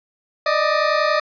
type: tone pair together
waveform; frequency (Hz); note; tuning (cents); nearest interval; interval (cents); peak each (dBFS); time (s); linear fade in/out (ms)
20% pulse; 593 / 623.5; D5 / D#5; +17 / +3; minor second; 86; -14; 0.46-1.2; 5
effects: resampled to 11025 Hz + 8-bit